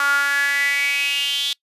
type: tone with high-pass filter sweep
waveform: sawtooth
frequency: 282.3 Hz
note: C#4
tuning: 32 cents sharp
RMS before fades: -20 dBFS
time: 0-1.53 s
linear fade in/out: 2 ms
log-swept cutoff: 1300 to 3500 Hz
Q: 8.3
effects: noise-tail reverb RT60 0.1 s tail -23 dB re dry + resampled to 32000 Hz